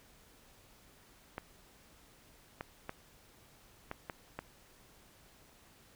clicks, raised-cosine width 0.5 ms, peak -24 dBFS, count 6, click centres 1.381 / 2.609 / 2.894 / 3.914 / 4.098 / 4.39 s, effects pink hiss -62 dBFS RMS until 5.95 s

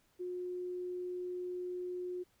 sine tone, 360 Hz, F#4, 47 cents flat, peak -37 dBFS, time 0.19-2.24 s, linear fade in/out 20 ms, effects pink hiss -72 dBFS RMS until 2.4 s

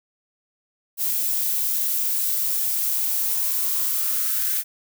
violet noise with high-pass filter sweep, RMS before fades -23 dBFS, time 0.97-4.64 s, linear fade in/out 50 ms, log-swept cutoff 270 to 1600 Hz, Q 4.1, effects none

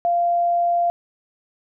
sine tone, 693 Hz, F5, 14 cents flat, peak -16 dBFS, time 0.05-0.9 s, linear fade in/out 0 ms, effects none

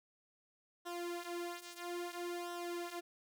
sawtooth tone with flanger, 348.5 Hz, F4, 4 cents flat, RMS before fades -43 dBFS, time 0.85-3.01 s, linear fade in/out 20 ms, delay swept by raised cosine 0.43 to 5.83 ms, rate 0.6 Hz, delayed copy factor -0.8, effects none

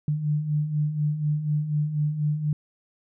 sine beating tone pair, 146.83 / 150.93 Hz, D3 / D3, 0 / +48 cents, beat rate 4.1 Hz, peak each -30 / -23 dBFS, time 0.08-2.53 s, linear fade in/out 2 ms, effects none

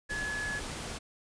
sine tone in noise, 1700 Hz, G#6, 40 cents sharp, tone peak -33 dBFS, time 0.09-0.6 s, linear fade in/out 20 ms, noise pink, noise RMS -39 dBFS, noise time 0.09-0.99 s, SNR +3 dB, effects resampled to 22050 Hz

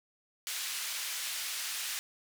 pink band-pass noise, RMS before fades -37 dBFS, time 0.47-1.99 s, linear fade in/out 0 ms, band 2300 to 15000 Hz, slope 12 dB/octave, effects none

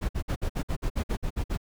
brown noise bursts, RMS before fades -27 dBFS, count 12, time 0.01-1.576 s, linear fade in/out 20 ms, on 81 ms, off 54 ms, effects none

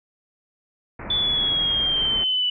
pink low-pass noise, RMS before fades -34 dBFS, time 0.99-2.24 s, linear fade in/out 5 ms, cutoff 2400 Hz, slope 96 dB/octave
sine linear sweep, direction down, 3478 to 2960 Hz, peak -19 dBFS, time 1.1-2.5 s, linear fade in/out 5 ms
effects none

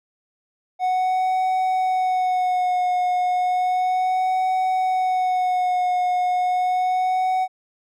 triangle tone with vibrato, 736 Hz, F#5, 9 cents flat, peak -16 dBFS, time 0.79-7.48 s, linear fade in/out 50 ms, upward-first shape sine, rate 0.33 Hz, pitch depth 28 cents each way, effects none

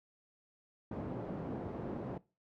pink band-pass noise, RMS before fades -41 dBFS, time 0.91-2.18 s, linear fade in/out 5 ms, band 120 to 590 Hz, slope 12 dB/octave, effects noise-tail reverb RT60 0.3 s tail -21 dB re dry

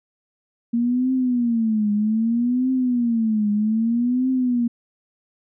sine tone with vibrato, 232.1 Hz, A#3, 7 cents flat, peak -17 dBFS, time 0.73-4.68 s, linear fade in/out 10 ms, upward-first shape triangle, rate 0.63 Hz, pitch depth 210 cents each way, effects none

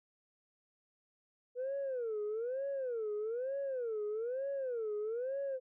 sine tone with vibrato, 482.4 Hz, B4, 41 cents flat, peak -33 dBFS, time 1.55-5.6 s, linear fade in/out 50 ms, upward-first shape sine, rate 1.1 Hz, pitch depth 250 cents each way, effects tanh soft clip ceiling -32 dBFS

